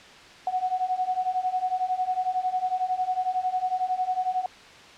sine beating tone pair, 733 / 744 Hz, F#5 / F#5, -16 / +9 cents, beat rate 11 Hz, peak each -28 / -26 dBFS, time 0.47-4.46 s, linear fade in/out 2 ms, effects white hiss -47 dBFS RMS until 4.97 s + low-pass 4000 Hz 12 dB/octave

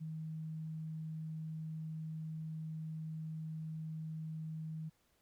sine tone, 158.2 Hz, D#3, 29 cents sharp, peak -40 dBFS, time 0-4.9 s, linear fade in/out 20 ms, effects pink hiss -75 dBFS RMS until 5.21 s

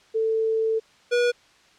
sine / square tone pair in turn, 444.4 / 483.9 Hz, A4 / B4, +17 / -35 cents, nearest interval minor second, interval 148 cents, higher second, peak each -20 / -19 dBFS, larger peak second, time 0.14-0.8 / 1.11-1.32 s, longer first, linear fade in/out 20 ms, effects white hiss -56 dBFS RMS until 1.78 s + low-pass 5000 Hz 12 dB/octave

